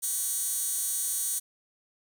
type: tone with high-pass filter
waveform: 15% pulse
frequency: 381.3 Hz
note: G4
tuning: 48 cents flat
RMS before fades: -30 dBFS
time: 0.02-1.4 s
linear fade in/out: 20 ms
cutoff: 8800 Hz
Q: 2.2
effects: none